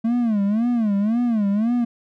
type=tone with vibrato; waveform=triangle; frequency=220.1 Hz; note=A3; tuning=1 cent sharp; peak=-15 dBFS; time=0.04-1.85 s; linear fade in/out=10 ms; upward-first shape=sine; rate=1.9 Hz; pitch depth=180 cents each way; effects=none